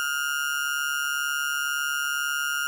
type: tone with amplitude modulation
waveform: 35% pulse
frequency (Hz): 1417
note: F6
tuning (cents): +25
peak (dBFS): -20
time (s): 0-2.67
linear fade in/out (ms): 0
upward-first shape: sine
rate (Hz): 142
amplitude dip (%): 70
effects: none